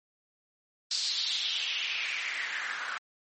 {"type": "noise with band-pass filter sweep", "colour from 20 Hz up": "white", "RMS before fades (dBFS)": -33, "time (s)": [0.91, 2.98], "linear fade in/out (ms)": 2, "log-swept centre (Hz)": [4700, 1400], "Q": 4.3, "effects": ["MP3 32 kbps"]}